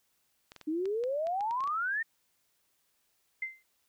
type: clicks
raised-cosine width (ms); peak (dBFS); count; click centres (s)
0.2; -30; 11; 0.519 / 0.563 / 0.613 / 0.856 / 1.038 / 1.27 / 1.408 / 1.51 / 1.606 / 1.639 / 1.675
type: exponential sweep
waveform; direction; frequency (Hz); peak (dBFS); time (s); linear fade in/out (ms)
sine; up; 298.8 to 1864.7; -29; 0.67-2.03; 10
type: tone with exponential decay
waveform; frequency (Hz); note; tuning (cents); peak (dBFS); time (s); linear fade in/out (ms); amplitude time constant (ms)
sine; 2078; C7; -12; -29; 3.42-3.63; 5; 44
effects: white hiss -74 dBFS RMS until 3.88 s